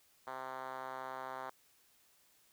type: tone with band-pass filter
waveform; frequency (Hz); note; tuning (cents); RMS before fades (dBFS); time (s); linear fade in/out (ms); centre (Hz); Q
5% pulse; 130.81; C3; 0; -44; 0.27-1.5; 2; 930; 1.3
effects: white hiss -69 dBFS RMS until 2.52 s